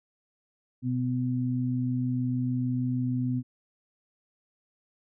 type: tone pair together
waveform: sine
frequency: 125.3 / 251.8 Hz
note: B2 / B3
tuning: +25 / +34 cents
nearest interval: octave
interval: 1209 cents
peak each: -28 dBFS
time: 0.82-3.43 s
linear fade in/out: 50 ms
effects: none